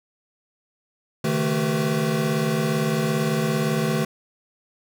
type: tone cluster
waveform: square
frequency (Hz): 137.2 / 154.9 / 220.3 / 383.2 / 499.9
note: C#3 / D#3 / A3 / G4 / B4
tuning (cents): -17 / -7 / +2 / -39 / +21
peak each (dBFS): -33 / -25 / -26 / -29 / -31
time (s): 1.24-4.05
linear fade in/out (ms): 5
effects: none